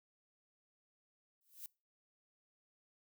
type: noise with exponential growth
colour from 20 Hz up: violet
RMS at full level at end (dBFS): -44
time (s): 1.41-1.66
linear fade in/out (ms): 1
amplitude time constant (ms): 53
effects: noise-tail reverb RT60 0.3 s tail -24 dB re dry